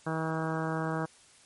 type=harmonic tone; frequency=160.2 Hz; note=E3; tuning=49 cents flat; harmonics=1 / 2 / 3 / 4 / 5 / 6 / 7 / 8 / 9 / 10; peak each=-33 / -36 / -38 / -39 / -40 / -41 / -41 / -42 / -43 / -43 dBFS; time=0.06-1.06 s; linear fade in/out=10 ms; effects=white hiss -58 dBFS RMS until 1.45 s + MP3 48 kbps